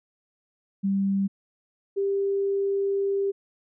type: tone pair in turn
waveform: sine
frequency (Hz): 196.1 / 395.6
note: G3 / G4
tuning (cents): +1 / +16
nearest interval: octave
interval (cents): 1215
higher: second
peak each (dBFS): -21 / -22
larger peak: first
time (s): 0.83-1.28 / 1.96-3.32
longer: second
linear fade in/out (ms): 20
effects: none